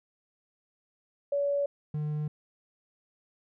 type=tone pair in turn; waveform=sine / triangle; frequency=568 / 150.75 Hz; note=C#5 / D3; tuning=+42 / +46 cents; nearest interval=octave + major seventh; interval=2296 cents; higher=first; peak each=-25 / -27 dBFS; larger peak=first; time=1.32-1.66 / 1.94-2.28 s; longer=neither; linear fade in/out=5 ms; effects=none